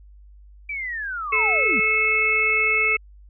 sine linear sweep, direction down, 2349 to 174.6 Hz, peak -26 dBFS, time 0.69-1.8 s, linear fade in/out 5 ms
harmonic tone, 435.6 Hz, A4, 17 cents flat, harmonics 1 / 3 / 5 / 6, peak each -29 / -29 / -19 / -22 dBFS, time 1.32-2.97 s, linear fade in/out 10 ms
effects added 50 Hz sine -44 dBFS peak until 3.29 s

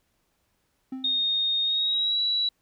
triangle tone with exponential decay, 261.6 Hz, C4, in tune, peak -27 dBFS, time 0.92-1.36 s, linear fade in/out 5 ms, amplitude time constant 94 ms
sine tone with pitch glide, 3699 to 3919 Hz, A#7 to B7, -14 to -14 cents, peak -22 dBFS, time 1.04-2.49 s, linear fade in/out 5 ms, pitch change +100 cents, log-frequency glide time 1.63-2.2 s
effects pink hiss -72 dBFS RMS until 2.61 s

